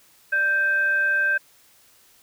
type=tone with frequency modulation; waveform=sine; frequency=1568 Hz; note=G6; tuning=in tune; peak=-18 dBFS; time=0.32-1.38 s; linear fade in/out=10 ms; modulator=978 Hz; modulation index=0.27; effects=white hiss -56 dBFS RMS until 2.22 s